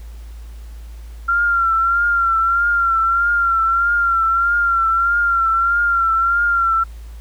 sine tone with vibrato, 1374 Hz, F6, 29 cents flat, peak -13 dBFS, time 1.28-6.84 s, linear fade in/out 10 ms, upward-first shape triangle, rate 1.6 Hz, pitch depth 54 cents each way, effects added 56 Hz sine -31 dBFS peak until 7.2 s + pink hiss -50 dBFS RMS until 7.2 s

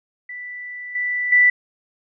sine tone with level steps, 1975.5 Hz, B6, in tune, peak -30 / -20 / -10 dBFS, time 0.29-1.5 s, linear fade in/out 5 ms, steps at 0.95 / 1.32 s, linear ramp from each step 5 ms, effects none

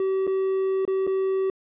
triangle tone with dropouts, 382.8 Hz, G4, 41 cents flat, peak -19 dBFS, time 0-1.5 s, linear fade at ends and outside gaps 2 ms, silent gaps 0.269-0.275 / 0.852-0.877 / 1.068-1.074 s, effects resampled to 8000 Hz

